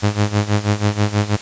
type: tone with tremolo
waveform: sawtooth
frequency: 103.83 Hz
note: G#2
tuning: in tune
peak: -8 dBFS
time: 0.02-1.37 s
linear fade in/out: 20 ms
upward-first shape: sine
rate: 6.2 Hz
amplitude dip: 85%
effects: white hiss -33 dBFS RMS until 1.41 s + resampled to 16000 Hz